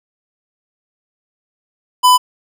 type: tone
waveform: square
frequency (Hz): 1000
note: B5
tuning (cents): +21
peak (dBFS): -7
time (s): 2.03-2.18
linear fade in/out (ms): 20
effects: none